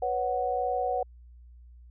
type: chord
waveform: sine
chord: B suspended second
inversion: none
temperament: just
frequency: 493.9 / 555.6 / 740.8 Hz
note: B4 / C#5 / F#5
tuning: 0 / +4 / +2 cents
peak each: -31 / -33 / -28 dBFS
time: 0.02-1.03 s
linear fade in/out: 5 ms
effects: added 60 Hz sine -48 dBFS peak until 1.9 s